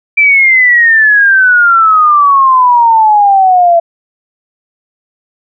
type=exponential sweep; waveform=sine; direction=down; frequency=2349 to 670 Hz; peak=-3 dBFS; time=0.17-3.8 s; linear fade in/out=10 ms; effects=none